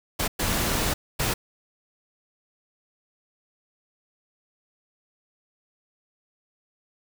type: noise bursts at uneven times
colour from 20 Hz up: pink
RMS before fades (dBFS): -25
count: 3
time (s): 0.19-0.28 / 0.39-0.94 / 1.19-1.34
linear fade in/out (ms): 10
effects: none